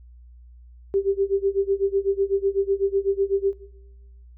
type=tone with tremolo; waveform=sine; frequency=393.2 Hz; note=G4; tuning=5 cents sharp; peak=-16 dBFS; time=0.94-3.53 s; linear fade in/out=0 ms; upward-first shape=sine; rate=8 Hz; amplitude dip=95%; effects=noise-tail reverb RT60 1.0 s tail -17 dB re dry + added 60 Hz sine -44 dBFS peak until 4.37 s

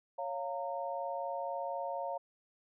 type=chord; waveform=sine; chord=Bb minor; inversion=first; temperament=equal with one note detuned; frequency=554.4 / 698.5 / 920 Hz; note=Db5 / F5 / Bb5; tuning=0 / 0 / -23 cents; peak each=-39 / -39 / -40 dBFS; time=0.18-2.18 s; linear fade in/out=10 ms; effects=none

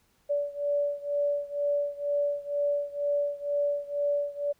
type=beating tone pair; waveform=sine; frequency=576 / 578.1 Hz; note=D5 / D5; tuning=-34 / -27 cents; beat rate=2.1 Hz; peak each=-28 / -30 dBFS; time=0.29-4.53 s; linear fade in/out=20 ms; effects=pink hiss -68 dBFS RMS until 4.59 s

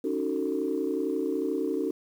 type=chord; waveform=sine; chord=D# half-diminished seventh; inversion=third; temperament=just; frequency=280 / 311.1 / 373.4 / 448 Hz; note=C#4 / D#4 / F#4 / A4; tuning=+18 / 0 / +16 / +31 cents; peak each=-31 dBFS; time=0.04-1.91 s; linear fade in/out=5 ms; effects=tanh soft clip ceiling -17 dBFS + 9-bit

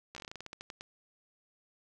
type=slowing click train; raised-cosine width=0.2 ms; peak=-26 dBFS; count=15; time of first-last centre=0.15-0.809 s; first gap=14 ms; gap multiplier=1.17; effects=none

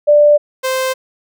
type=tone pair in turn; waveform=sine / sawtooth; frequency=590 / 520.9 Hz; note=D5 / C5; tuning=+8 / -8 cents; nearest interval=major second; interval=216 cents; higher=first; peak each=-5 / -11 dBFS; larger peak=first; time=0.07-0.38 / 0.63-0.94 s; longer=neither; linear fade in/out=20 ms; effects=none

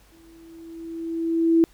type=tone with exponential growth; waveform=sine; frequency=330 Hz; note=E4; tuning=2 cents sharp; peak=-12 dBFS; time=0.12-1.64 s; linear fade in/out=0 ms; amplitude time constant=330 ms; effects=added 50 Hz sine -57 dBFS peak until 1.73 s + pink hiss -57 dBFS RMS until 1.73 s

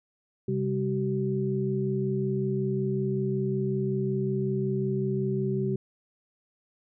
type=tone cluster; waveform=sine; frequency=133.3 / 198.7 / 381.5 Hz; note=C3 / G3 / G4; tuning=+33 / +24 / -47 cents; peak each=-29 / -30 / -29 dBFS; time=0.48-5.76 s; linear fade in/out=5 ms; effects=none

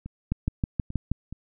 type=two click trains; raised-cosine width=5 ms; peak=-24 / -12 dBFS; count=4 / 6; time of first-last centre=0.06-1.326 / 0.32-1.116 s; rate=2.37 / 6.28 Hz; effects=none

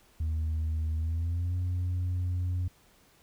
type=tone with pitch glide; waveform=sine; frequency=79.1 to 89.82 Hz; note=D#2 to F2; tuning=+29 to +49 cents; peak=-25 dBFS; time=0.2-2.68 s; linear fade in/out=5 ms; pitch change=+220 cents; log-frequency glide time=0.97-1.56 s; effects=tanh soft clip ceiling -26 dBFS + pink hiss -62 dBFS RMS until 3.22 s

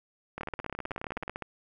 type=two click trains; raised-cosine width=0.5 ms; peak=-20 / -21 dBFS; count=17 / 18; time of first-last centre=0.41-1.423 / 0.38-1.279 s; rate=15.8 / 18.9 Hz; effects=none

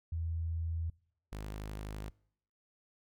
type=tone pair in turn; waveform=sine / sawtooth; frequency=82.41 / 51.92 Hz; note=E2 / G#1; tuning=0 / 0 cents; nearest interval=minor sixth; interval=800 cents; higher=first; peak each=-33 / -36 dBFS; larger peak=first; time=0.12-0.9 / 1.32-2.1 s; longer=neither; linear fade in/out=5 ms; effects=noise-tail reverb RT60 0.7 s tail -25 dB re dry

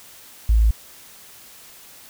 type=tone; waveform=sine; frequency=55 Hz; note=A1; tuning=in tune; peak=-12 dBFS; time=0.49-0.71 s; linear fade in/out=5 ms; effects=white hiss -45 dBFS RMS until 2.09 s

